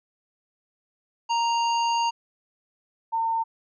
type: tone pair in turn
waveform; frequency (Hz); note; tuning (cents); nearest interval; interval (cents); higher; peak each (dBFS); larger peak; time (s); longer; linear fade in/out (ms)
square / sine; 932.3 / 907.3; A#5 / A#5; 0 / -47; unison; 47; first; -22; neither; 1.29-2.11 / 3.12-3.44; first; 20
effects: resampled to 16000 Hz